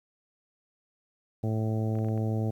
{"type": "harmonic tone", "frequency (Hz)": 110, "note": "A2", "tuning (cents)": 0, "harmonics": [1, 2, 3, 4, 5, 6, 7], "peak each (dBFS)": [-27, -33, -37, -39, -41, -43, -44], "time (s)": [1.43, 2.51], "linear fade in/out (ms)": 10}
{"type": "clicks", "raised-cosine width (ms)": 0.5, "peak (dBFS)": -36, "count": 5, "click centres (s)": [1.954, 1.988, 2.046, 2.086, 2.177]}
{"effects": ["10-bit"]}